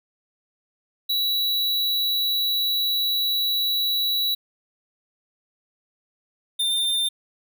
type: tone pair in turn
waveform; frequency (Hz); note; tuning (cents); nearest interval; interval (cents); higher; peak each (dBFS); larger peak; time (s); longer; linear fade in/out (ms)
square; 3923 / 3603; B7 / A7; -12 / +40; minor second; 148; first; -21; neither; 1.09-4.35 / 6.59-7.09; first; 10
effects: none

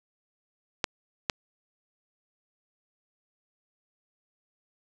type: clicks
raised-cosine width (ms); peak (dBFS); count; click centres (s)
0.2; -7; 2; 0.842 / 1.298
effects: none

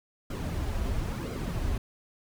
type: noise with flanger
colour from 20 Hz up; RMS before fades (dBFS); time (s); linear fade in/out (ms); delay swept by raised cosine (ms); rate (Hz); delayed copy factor
brown; -31; 0.3-1.78; 5; 1.1 to 6.7; 0.99; -0.6
effects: none

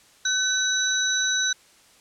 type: tone cluster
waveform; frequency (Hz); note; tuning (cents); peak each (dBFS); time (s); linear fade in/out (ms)
sine; 1520 / 3907 / 5990; F#6 / B7 / F#8; +46 / -19 / +20; -25; 0.25-1.53; 5
effects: white hiss -55 dBFS RMS until 2 s + low-pass 9000 Hz 12 dB/octave

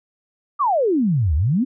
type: exponential two-way sweep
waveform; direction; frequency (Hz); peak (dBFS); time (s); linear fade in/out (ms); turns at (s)
sine; down then up; 1238 to 69.3 to 282.6; -15; 0.59-1.65; 20; 1.35
effects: none

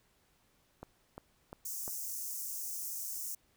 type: click train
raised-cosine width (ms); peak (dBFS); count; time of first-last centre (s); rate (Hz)
1; -30; 4; 0.83-1.879; 2.86
type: high-pass noise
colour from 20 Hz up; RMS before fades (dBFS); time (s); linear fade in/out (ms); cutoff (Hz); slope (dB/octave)
white; -40; 1.65-3.35; 5; 5600; 48
effects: pink hiss -71 dBFS RMS until 3.56 s

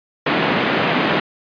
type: band-pass noise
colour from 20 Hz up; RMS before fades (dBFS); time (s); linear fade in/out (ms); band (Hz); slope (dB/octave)
pink; -18; 0.26-1.2; 5; 160 to 3200; 24
effects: resampled to 11025 Hz

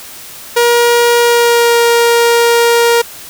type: tone with pitch glide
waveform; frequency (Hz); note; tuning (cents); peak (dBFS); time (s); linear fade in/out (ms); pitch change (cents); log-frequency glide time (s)
sawtooth; 475.2 to 469.7; A#4 to A#4; +33 to +13; -3; 0.56-3.02; 10; -20; 1.21-1.79
effects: white hiss -31 dBFS RMS until 3.29 s

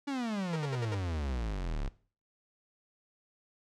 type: exponential sweep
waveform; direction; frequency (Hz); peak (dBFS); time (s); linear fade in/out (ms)
45% pulse; down; 290 to 32.64; -32; 0.07-1.89; 10
type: tone bursts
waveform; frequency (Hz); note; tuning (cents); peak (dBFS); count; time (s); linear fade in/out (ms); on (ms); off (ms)
sawtooth; 466.2; A#4; 0; -32; 5; 0.53-0.947; 2; 29; 68
effects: noise-tail reverb RT60 0.4 s tail -18 dB re dry + low-pass 6000 Hz 12 dB/octave

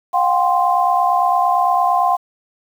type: chord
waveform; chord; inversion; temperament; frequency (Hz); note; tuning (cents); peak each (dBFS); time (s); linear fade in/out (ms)
sine; F suspended second; none; equal with one note detuned; 715.2 / 784 / 1046.5; F5 / G5 / C6; +41 / 0 / 0; -16 / -18 / -17; 0.13-2.17; 20
effects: 7-bit

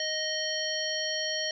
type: harmonic tone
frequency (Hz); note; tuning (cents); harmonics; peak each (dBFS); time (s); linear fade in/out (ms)
622.3; D#5; 0; 1 / 3 / 5 / 7 / 9; -35 / -35 / -35 / -35 / -35; 0-1.51; 2
effects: none

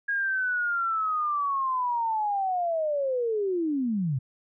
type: linear sweep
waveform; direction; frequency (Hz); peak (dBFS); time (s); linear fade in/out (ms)
sine; down; 1643 to 121.3; -24; 0.08-4.19; 10
effects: none

